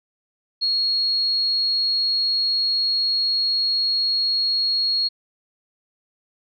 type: tone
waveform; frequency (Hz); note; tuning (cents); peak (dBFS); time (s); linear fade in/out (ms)
sine; 4304; C8; +48; -18; 0.61-5.09; 20
effects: none